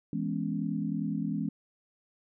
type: chord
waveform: sine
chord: C# minor seventh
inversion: first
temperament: equal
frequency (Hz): 164.81 / 207.7 / 246.9 / 277.2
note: E3 / G#3 / B3 / C#4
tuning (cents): 0 / 0 / 0 / 0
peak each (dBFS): -34 / -33 / -37 / -35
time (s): 0.13-1.49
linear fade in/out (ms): 2
effects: none